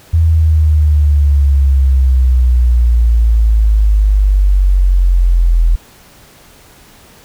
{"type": "exponential sweep", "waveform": "sine", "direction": "down", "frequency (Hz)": [82.41, 41.2], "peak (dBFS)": -6, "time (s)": [0.13, 5.76], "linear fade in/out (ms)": 10, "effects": ["pink hiss -42 dBFS RMS until 7.24 s"]}